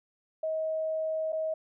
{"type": "tone with dropouts", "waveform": "sine", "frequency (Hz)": 634, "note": "D#5", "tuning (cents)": 32, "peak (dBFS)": -28, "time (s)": [0.43, 1.54], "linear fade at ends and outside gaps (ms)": 5, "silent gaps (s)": [1.323, 1.328], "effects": []}